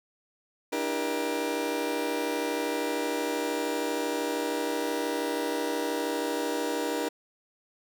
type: chord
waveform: 30% pulse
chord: E half-diminished seventh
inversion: third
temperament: just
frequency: 296.7 / 329.6 / 395.6 / 474.7 Hz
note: D4 / E4 / G4 / Bb4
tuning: +18 / 0 / +16 / +31 cents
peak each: -30 / -33 / -33 / -29 dBFS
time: 0.72-7.09 s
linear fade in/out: 10 ms
effects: none